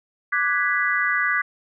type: chord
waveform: sine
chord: G# half-diminished seventh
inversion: second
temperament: equal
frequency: 1174.7 / 1480 / 1661.2 / 1975.5 Hz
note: D6 / F#6 / G#6 / B6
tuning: 0 / 0 / 0 / 0 cents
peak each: -26 / -25 / -24 / -23 dBFS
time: 0.32-1.42 s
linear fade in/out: 10 ms
effects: none